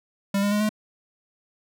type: tone with pitch steps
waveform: square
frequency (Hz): 198.6 / 203.4 / 208.2 / 213.2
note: G3 / G#3 / G#3 / G#3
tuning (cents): +23 / -36 / +5 / +46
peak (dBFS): -21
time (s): 0.34-0.692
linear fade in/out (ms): 5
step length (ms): 88
effects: none